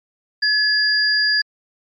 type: tone pair together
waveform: sine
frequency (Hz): 1704 / 4820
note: G#6 / D8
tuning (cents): +44 / +44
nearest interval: octave + tritone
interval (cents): 1800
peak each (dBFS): -17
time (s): 0.42-1.42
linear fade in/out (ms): 10
effects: MP3 32 kbps

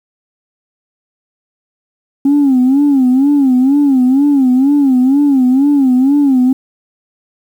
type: tone with vibrato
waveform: sine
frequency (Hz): 270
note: C#4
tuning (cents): -45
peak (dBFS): -5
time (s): 2.25-6.53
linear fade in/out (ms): 5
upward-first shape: sine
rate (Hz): 2.1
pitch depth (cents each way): 130
effects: tanh soft clip ceiling -4 dBFS + 7-bit

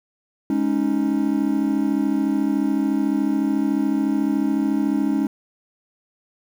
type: chord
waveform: triangle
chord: Ab suspended fourth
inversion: none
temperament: equal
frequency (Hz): 207.7 / 277.2 / 311.1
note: Ab3 / Db4 / Eb4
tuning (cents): 0 / 0 / 0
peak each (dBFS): -22 / -19 / -21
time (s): 0.5-5.27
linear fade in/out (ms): 2
effects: 8-bit

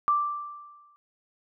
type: tone with exponential decay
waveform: sine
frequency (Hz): 1174.7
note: D6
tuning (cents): 0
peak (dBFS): -18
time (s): 0.08-0.96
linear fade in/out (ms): 0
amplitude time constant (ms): 190
effects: none

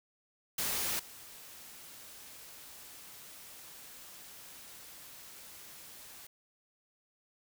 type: noise with level steps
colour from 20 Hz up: white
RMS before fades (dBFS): -34 / -51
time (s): 0.58-6.27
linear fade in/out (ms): 5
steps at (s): 0.99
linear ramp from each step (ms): 5
effects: none

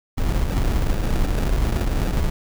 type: noise with sample-and-hold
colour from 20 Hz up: brown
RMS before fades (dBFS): -20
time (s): 0.17-2.3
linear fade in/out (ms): 10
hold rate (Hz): 1050
effects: none

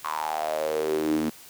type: tone with high-pass filter sweep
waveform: sawtooth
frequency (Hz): 77.78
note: D#2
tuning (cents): 0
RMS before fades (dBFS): -27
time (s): 0.04-1.3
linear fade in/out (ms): 10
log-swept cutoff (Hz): 1100 to 250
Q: 8.3
effects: white hiss -48 dBFS RMS until 1.49 s

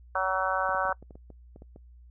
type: harmonic tone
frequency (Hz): 188.6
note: F#3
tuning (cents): +33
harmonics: 3 / 4 / 5 / 6 / 7 / 8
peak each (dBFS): -32 / -32 / -32 / -32 / -32 / -32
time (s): 0.15-0.93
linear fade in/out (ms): 5
type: clicks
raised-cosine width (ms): 2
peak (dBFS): -34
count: 11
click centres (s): 0.692 / 0.748 / 0.853 / 0.894 / 1.026 / 1.108 / 1.155 / 1.303 / 1.561 / 1.621 / 1.761
effects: noise-tail reverb RT60 0.1 s tail -23 dB re dry + added 60 Hz sine -49 dBFS peak until 2.1 s

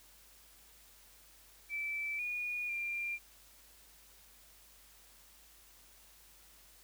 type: tone with pitch steps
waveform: sine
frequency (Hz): 2321 / 2446 / 2386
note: D7 / D#7 / D7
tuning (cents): -21 / -30 / +27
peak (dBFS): -35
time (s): 1.69-3.19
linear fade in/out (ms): 50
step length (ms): 500
effects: added 50 Hz sine -67 dBFS peak until 6.83 s + white hiss -61 dBFS RMS until 6.83 s

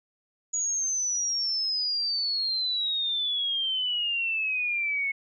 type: exponential sweep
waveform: sine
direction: down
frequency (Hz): 6830 to 2185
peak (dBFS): -25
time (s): 0.53-5.12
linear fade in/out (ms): 10
effects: none

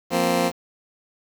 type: chord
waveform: 15% pulse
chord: F suspended fourth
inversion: none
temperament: just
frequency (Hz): 174.61 / 232.8 / 261.9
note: F3 / Bb3 / C4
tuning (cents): 0 / -2 / +2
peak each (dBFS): -18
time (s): 0.1-0.52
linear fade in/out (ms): 50
effects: 7-bit

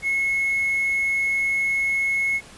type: tone with hard clipping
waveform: triangle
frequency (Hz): 2180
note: C#7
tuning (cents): -29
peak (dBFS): -20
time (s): 0.02-2.41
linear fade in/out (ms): 50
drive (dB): 4
effects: pink hiss -45 dBFS RMS until 2.57 s + resampled to 24000 Hz

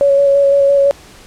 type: tone with vibrato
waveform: sine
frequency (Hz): 559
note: C#5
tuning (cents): +14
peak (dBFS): -7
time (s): 0.01-0.91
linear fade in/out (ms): 0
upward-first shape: square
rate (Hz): 5.9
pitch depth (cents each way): 12
effects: pink hiss -40 dBFS RMS until 1.26 s + low-pass 10000 Hz 12 dB/octave

